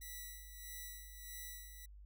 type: tone with tremolo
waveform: 5% pulse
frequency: 1959 Hz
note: B6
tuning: 15 cents flat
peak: -36 dBFS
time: 0.01-1.86 s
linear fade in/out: 10 ms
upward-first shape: sine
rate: 1.6 Hz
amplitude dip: 65%
effects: added 50 Hz sine -53 dBFS peak until 2.05 s